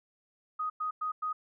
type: tone bursts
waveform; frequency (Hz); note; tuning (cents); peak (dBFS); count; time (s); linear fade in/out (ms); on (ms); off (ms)
sine; 1249; D#6; +6; -30; 4; 0.59-1.33; 10; 110; 100
effects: none